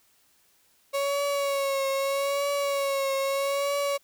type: tone with vibrato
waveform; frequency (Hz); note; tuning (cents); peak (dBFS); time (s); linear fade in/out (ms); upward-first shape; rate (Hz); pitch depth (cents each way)
35% pulse; 555; C#5; +2; -23; 0.93-3.98; 20; triangle; 0.79; 44
effects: white hiss -64 dBFS RMS until 4.03 s